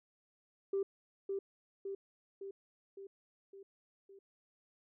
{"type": "tone with echo", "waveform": "sine", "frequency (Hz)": 392.4, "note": "G4", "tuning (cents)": 2, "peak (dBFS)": -30, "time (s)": [0.73, 0.83], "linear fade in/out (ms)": 5, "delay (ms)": 560, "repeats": 6, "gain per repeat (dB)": -4, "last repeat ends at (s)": 4.19, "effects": ["tanh soft clip ceiling -27 dBFS"]}